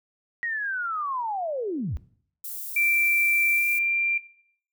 sine linear sweep, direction down, 1905 to 51.6 Hz, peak -26 dBFS, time 0.43-1.97 s, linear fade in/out 0 ms
white high-pass noise, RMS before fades -35 dBFS, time 2.44-3.79 s, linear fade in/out 5 ms, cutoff 12000 Hz, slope 12 dB/octave
sine tone with pitch glide, 2349 to 2372 Hz, D7 to D7, 0 to +17 cents, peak -20 dBFS, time 2.76-4.18 s, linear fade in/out 5 ms, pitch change +17 cents, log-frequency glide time 3.53-3.67 s
effects noise-tail reverb RT60 0.6 s tail -19 dB re dry

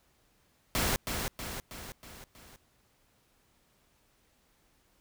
pink noise with echo, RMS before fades -29 dBFS, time 0.75-0.96 s, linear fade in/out 0 ms, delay 320 ms, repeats 5, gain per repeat -5 dB, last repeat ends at 2.56 s, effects pink hiss -69 dBFS RMS until 5 s

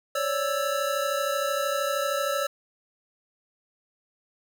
square tone cluster, 548 / 581 / 1321 Hz, C#5 / D5 / E6, -20 / -19 / +3 cents, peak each -30 dBFS, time 0.15-2.47 s, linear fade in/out 5 ms, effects none

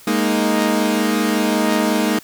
sawtooth chord, Ab suspended second, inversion none, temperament equal, 207.7 / 233.1 / 311.1 Hz, Ab3 / Bb3 / Eb4, 0 / 0 / 0 cents, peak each -16 dBFS, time 0.07-2.19 s, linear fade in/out 5 ms, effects white hiss -44 dBFS RMS until 2.23 s

